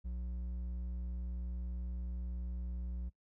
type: tone with hard clipping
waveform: sine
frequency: 60.6 Hz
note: B1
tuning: 32 cents flat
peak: -39 dBFS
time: 0.04-3.1 s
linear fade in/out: 20 ms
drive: 6 dB
effects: noise-tail reverb RT60 0.1 s tail -22 dB re dry